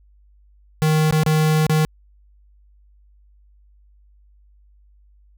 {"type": "tone with dropouts", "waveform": "square", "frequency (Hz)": 155.56, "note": "D#3", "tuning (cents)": 0, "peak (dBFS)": -15, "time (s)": [0.82, 1.85], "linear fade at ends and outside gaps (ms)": 0, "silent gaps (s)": [[1.109, 1.125], [1.234, 1.263], [1.666, 1.696]], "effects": ["added 50 Hz sine -50 dBFS peak until 5.37 s"]}